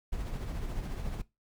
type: noise with tremolo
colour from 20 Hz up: brown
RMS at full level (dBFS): -34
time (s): 0.12-1.22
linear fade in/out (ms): 10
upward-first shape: sine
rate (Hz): 14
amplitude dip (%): 40
effects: noise-tail reverb RT60 0.2 s tail -19 dB re dry